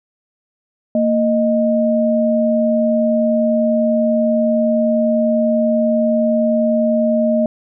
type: tone pair together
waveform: sine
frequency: 230 / 619.7 Hz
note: A#3 / D#5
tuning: -23 / -7 cents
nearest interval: octave + perfect fourth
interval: 1716 cents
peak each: -15 dBFS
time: 0.95-7.46 s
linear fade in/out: 2 ms
effects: none